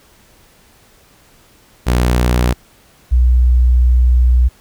sawtooth / sine tone pair in turn, 60.9 / 61.54 Hz, B1 / B1, -24 / -5 cents, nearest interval unison, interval 19 cents, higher second, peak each -7 / -7 dBFS, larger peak neither, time 1.86-2.54 / 3.11-4.49 s, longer second, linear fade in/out 20 ms, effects pink hiss -49 dBFS RMS until 4.6 s

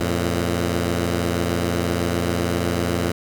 10% pulse tone pair together, 86.34 / 112.5 Hz, F2 / A2, -19 / +39 cents, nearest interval perfect fourth, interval 458 cents, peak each -13 / -17 dBFS, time 0-3.12 s, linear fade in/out 5 ms, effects none

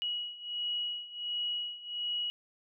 sine beating tone pair, 2911 / 2912.4 Hz, F#7 / F#7, -29 / -28 cents, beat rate 1.4 Hz, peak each -38 / -35 dBFS, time 0.02-2.3 s, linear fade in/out 0 ms, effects none

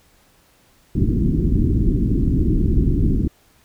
pink low-pass noise, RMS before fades -17 dBFS, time 0.95-3.28 s, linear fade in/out 5 ms, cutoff 350 Hz, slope 48 dB/octave, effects pink hiss -56 dBFS RMS until 3.64 s

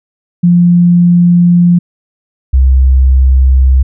sine tone pair in turn, 174.61 / 65.4 Hz, F3 / C2, 0 / 0 cents, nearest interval octave + perfect fourth, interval 1700 cents, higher first, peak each -3 dBFS, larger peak neither, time 0.43-1.79 / 2.53-3.83 s, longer first, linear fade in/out 10 ms, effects none

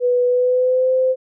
sine tone with pitch glide, 492.6 to 516.8 Hz, B4 to C5, -5 to -21 cents, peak -13 dBFS, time 0-1.16 s, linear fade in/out 50 ms, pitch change +84 cents, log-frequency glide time 0.26-0.92 s, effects none

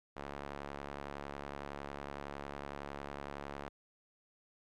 sawtooth tone with band-pass filter, 70.9 Hz, C#2, 40 cents sharp, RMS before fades -45 dBFS, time 0.16-3.69 s, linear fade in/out 10 ms, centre 950 Hz, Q 0.7, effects none

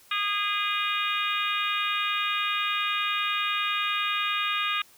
harmonic tone, 410 Hz, G#4, 22 cents flat, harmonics 3 / 4 / 5 / 6 / 7 / 8 / 9, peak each -29 / -35 / -36 / -30 / -33 / -38 / -34 dBFS, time 0.11-4.82 s, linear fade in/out 5 ms, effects white hiss -56 dBFS RMS until 4.97 s

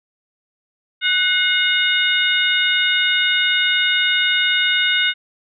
sine tone cluster, 1487 / 2144 / 2890 / 3660 Hz, F#6 / C7 / F#7 / A#7, +8 / +42 / -41 / -32 cents, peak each -20 dBFS, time 1.01-5.14 s, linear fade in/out 50 ms, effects none

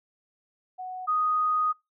sine tone pair in turn, 740 / 1244.5 Hz, F#5 / D#6, 0 / 0 cents, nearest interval major sixth, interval 900 cents, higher second, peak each -33 / -22 dBFS, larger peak second, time 0.78-1.07 / 1.07-1.73 s, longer second, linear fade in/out 20 ms, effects noise-tail reverb RT60 0.2 s tail -23 dB re dry

